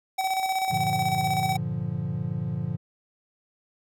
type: tone with tremolo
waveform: square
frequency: 761 Hz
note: F#5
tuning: 48 cents sharp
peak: -23 dBFS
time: 0.18-1.57 s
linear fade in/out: 10 ms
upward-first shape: square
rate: 16 Hz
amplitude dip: 45%
type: chord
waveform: triangle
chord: G minor seventh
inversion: none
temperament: equal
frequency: 98 / 116.54 / 146.83 / 174.61 Hz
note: G2 / Bb2 / D3 / F3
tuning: 0 / 0 / 0 / 0 cents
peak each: -34 / -30 / -29 / -30 dBFS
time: 0.7-2.77 s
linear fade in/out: 20 ms
effects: none